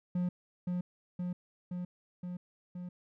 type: tone with echo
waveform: triangle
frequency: 178.5 Hz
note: F3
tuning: 38 cents sharp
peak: -27 dBFS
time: 0.15-0.29 s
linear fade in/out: 5 ms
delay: 520 ms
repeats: 5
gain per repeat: -2 dB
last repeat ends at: 2.89 s
effects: none